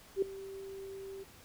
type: tone with ADSR envelope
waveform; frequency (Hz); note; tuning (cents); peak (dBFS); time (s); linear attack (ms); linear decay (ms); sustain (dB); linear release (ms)
sine; 389.1; G4; -13; -24; 0.16-1.24; 62; 3; -18; 15
effects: pink hiss -57 dBFS RMS until 1.44 s